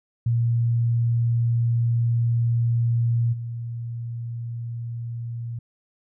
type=tone with level steps; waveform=sine; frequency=117.4 Hz; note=A#2; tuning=13 cents sharp; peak=-18 / -28 dBFS; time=0.26-5.59 s; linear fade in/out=5 ms; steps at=3.32 s; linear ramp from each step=20 ms; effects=none